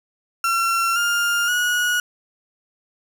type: tone with pitch steps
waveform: 35% pulse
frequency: 1359 / 1406.1 / 1454.9 Hz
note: F6 / F6 / F#6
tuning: -48 / +11 / -30 cents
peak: -16 dBFS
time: 0.44-2 s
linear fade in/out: 2 ms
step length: 520 ms
effects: none